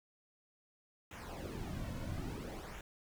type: noise with flanger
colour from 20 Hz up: brown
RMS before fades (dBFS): -43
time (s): 1.11-2.81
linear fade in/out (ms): 2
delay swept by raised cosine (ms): 0.21 to 2.51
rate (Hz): 0.59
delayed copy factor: -0.7
effects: none